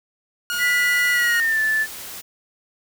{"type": "tone", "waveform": "sawtooth", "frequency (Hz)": 1434, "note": "F6", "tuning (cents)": 45, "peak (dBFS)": -19, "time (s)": [0.5, 1.4], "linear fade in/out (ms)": 0}
{"type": "noise", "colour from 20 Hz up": "white", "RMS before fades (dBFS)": -35, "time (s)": [0.51, 2.22], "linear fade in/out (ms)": 20}
{"type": "tone with pitch glide", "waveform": "sine", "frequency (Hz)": [1975.5, 1749.8], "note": ["B6", "A6"], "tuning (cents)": [0, -10], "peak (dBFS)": -17, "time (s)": [0.58, 1.87], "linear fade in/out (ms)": 50, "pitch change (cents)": -210, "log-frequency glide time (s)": [1.12, 1.61]}
{"effects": []}